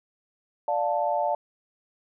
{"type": "chord", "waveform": "sine", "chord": "D minor", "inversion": "none", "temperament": "just", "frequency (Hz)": [587.3, 704.8, 881], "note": ["D5", "F5", "A5"], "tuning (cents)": [0, 16, 2], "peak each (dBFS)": -27, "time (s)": [0.68, 1.35], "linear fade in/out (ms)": 2, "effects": []}